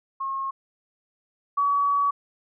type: tone pair in turn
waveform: sine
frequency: 1082 / 1134.5 Hz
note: C#6 / C#6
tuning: -42 / +40 cents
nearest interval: minor second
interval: 82 cents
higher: second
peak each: -26 / -19 dBFS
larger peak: second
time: 0.2-0.51 / 1.57-2.11 s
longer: second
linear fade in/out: 10 ms
effects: none